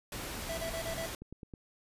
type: noise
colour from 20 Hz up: pink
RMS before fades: -40 dBFS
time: 0.12-1.15 s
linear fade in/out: 2 ms
type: tone bursts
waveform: square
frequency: 659.3 Hz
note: E5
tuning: in tune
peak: -37 dBFS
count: 5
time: 0.49-1.061 s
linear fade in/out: 5 ms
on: 87 ms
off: 34 ms
type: click train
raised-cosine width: 3 ms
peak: -32 dBFS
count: 4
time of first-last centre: 1.22-1.538 s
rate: 9.44 Hz
effects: resampled to 32000 Hz